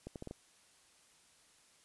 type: accelerating click train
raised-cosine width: 2 ms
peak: -30 dBFS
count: 5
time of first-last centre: 0.07-0.311 s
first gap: 88 ms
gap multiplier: 0.75
effects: white hiss -66 dBFS RMS until 1.84 s + resampled to 24000 Hz